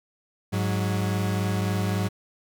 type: tone pair together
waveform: 40% pulse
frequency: 103.64 / 183.7 Hz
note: G#2 / F#3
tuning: -3 / -12 cents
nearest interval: minor seventh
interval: 991 cents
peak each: -24 / -27 dBFS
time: 0.52-2.09 s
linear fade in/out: 20 ms
effects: none

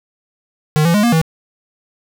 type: tone with pitch steps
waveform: square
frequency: 153 / 169 / 207.9 / 236.9 / 161.4 Hz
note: D#3 / E3 / G#3 / A#3 / E3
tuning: -29 / +43 / +2 / +28 / -36 cents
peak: -11 dBFS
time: 0.76-1.215 s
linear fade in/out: 0 ms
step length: 91 ms
effects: none

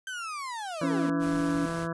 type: linear sweep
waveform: 35% pulse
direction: down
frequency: 1568 to 213 Hz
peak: -32 dBFS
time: 0.07-1.1 s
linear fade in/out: 2 ms
type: harmonic tone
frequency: 166.5 Hz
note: E3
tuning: 18 cents sharp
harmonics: 1 / 2 / 3 / 4 / 6 / 7 / 8 / 9 / 10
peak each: -33 / -36 / -38 / -39 / -41 / -41 / -42 / -43 / -43 dBFS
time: 0.81-1.93 s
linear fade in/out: 5 ms
type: tone with pitch glide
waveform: sine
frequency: 277.2 to 285 Hz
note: C#4 to C#4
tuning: 0 to +48 cents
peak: -26 dBFS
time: 0.83-1.66 s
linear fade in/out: 5 ms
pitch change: +48 cents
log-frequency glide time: 0.98-1.19 s
type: noise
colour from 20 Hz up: pink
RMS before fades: -42 dBFS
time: 1.19-1.88 s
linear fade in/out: 50 ms
effects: resampled to 24000 Hz

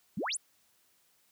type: exponential sweep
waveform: sine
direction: up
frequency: 152.2 to 11600 Hz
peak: -31 dBFS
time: 0.17-0.37 s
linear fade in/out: 5 ms
effects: white hiss -69 dBFS RMS until 1.31 s + high-pass 60 Hz 12 dB/octave

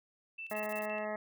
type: tone with tremolo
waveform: sine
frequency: 2660 Hz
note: E7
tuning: 15 cents sharp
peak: -40 dBFS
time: 0.38-1.05 s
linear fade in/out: 10 ms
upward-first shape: square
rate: 5.8 Hz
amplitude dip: 65%
type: noise bursts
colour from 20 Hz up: violet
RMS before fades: -48 dBFS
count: 6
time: 0.5-0.854 s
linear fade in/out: 0 ms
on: 34 ms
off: 30 ms
type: harmonic tone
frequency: 212.5 Hz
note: G#3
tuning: 40 cents sharp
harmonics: 1 / 2 / 3 / 4 / 5 / 6 / 8 / 9 / 10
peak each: -44 / -45 / -37 / -44 / -50 / -48 / -49 / -46 / -52 dBFS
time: 0.51-1.16 s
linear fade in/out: 2 ms
effects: none

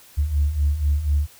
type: beating tone pair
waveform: sine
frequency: 70.3 / 74.4 Hz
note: C#2 / D2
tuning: +25 / +23 cents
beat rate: 4.1 Hz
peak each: -23 / -18 dBFS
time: 0.17-1.27 s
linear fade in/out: 20 ms
effects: tanh soft clip ceiling -11 dBFS + white hiss -49 dBFS RMS until 1.39 s

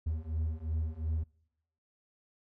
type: beating tone pair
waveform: triangle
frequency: 77.78 / 80.58 Hz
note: D#2 / E2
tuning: 0 / -39 cents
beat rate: 2.8 Hz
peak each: -33 / -32 dBFS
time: 0.06-1.24 s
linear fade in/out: 10 ms
effects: noise-tail reverb RT60 0.8 s tail -25 dB re dry

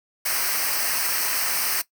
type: noise with comb filter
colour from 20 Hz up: white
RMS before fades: -24 dBFS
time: 0.25-1.82 s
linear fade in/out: 10 ms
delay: 0.28 ms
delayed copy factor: -0.75
effects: noise-tail reverb RT60 0.1 s tail -18 dB re dry

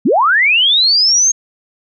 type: linear sweep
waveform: sine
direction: up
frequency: 171.1 to 6530 Hz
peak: -8 dBFS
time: 0.05-1.32 s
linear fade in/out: 10 ms
effects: none

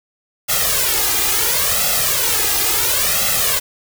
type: noise with flanger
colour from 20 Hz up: white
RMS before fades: -17 dBFS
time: 0.48-3.6 s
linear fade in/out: 20 ms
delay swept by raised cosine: 1.5 to 2.5 ms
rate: 0.72 Hz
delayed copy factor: +1
effects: none

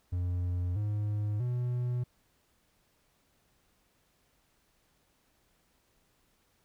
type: tone with pitch steps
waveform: triangle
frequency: 89 / 104.62 / 122.99 Hz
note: F2 / G#2 / B2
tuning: +33 / +13 / -7 cents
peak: -27 dBFS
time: 0.12-2.04 s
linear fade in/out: 10 ms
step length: 640 ms
effects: pink hiss -71 dBFS RMS until 6.64 s

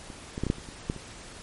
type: clicks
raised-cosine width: 3 ms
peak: -27 / -20 / -14 / -16 / -10 / -30 / -30 / -14 / -27 dBFS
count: 9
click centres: 0.102 / 0.379 / 0.436 / 0.467 / 0.501 / 0.584 / 0.688 / 0.899 / 0.963 s
effects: pink hiss -45 dBFS RMS until 1.42 s + MP3 48 kbps

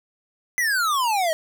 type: exponential sweep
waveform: square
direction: down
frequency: 2042 to 620 Hz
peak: -20 dBFS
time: 0.58-1.33 s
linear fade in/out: 0 ms
effects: none

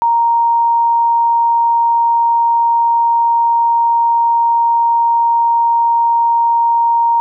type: tone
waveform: sine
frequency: 932.3 Hz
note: A#5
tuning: in tune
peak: -9 dBFS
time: 0.02-7.2 s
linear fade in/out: 0 ms
effects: none

